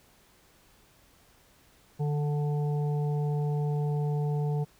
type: harmonic tone with a mistuned harmonic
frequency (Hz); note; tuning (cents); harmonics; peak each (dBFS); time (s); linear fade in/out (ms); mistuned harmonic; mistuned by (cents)
146.83; D3; 0; 1 / 3 / 5 / 6; -26 / -36 / -42 / -46; 1.99-4.65; 20; 1; +19
effects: pink hiss -61 dBFS RMS until 4.79 s